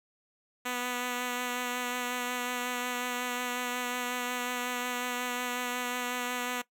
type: tone with vibrato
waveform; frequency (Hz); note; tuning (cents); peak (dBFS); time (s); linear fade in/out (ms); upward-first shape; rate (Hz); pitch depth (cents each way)
5% pulse; 246.9; B3; 0; -20; 0.65-6.62; 10; sine; 5.5; 14
effects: noise-tail reverb RT60 0.1 s tail -18 dB re dry